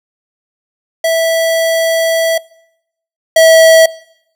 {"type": "tone pair in turn", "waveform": "square", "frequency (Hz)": [656, 649.2], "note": ["E5", "E5"], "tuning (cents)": [-9, -27], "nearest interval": "unison", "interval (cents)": 18, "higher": "first", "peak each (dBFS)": [-10, -4], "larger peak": "second", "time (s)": [[1.04, 2.38], [3.36, 3.86]], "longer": "first", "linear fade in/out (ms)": 5, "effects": ["noise-tail reverb RT60 0.8 s tail -23 dB re dry"]}